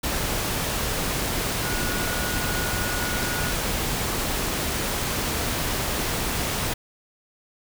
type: tone in noise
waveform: sine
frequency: 1453 Hz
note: F#6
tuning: 32 cents flat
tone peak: -32 dBFS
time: 1.63-3.52 s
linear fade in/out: 10 ms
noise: pink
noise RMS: -26 dBFS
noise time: 0.03-6.74 s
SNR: -9 dB
effects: none